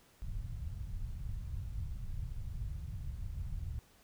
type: low-pass noise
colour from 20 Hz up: pink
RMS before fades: -40 dBFS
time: 0.22-3.79 s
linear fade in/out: 0 ms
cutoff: 120 Hz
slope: 24 dB/octave
effects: pink hiss -65 dBFS RMS until 4.03 s